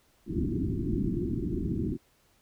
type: low-pass noise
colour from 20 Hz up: white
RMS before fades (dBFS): -30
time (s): 0.26-1.98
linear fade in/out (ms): 50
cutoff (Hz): 370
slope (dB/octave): 96
effects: pink hiss -66 dBFS RMS until 2.41 s